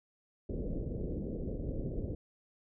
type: low-pass noise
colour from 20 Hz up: pink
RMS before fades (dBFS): -37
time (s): 0.49-2.15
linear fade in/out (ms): 5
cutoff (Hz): 540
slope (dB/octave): 48
effects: none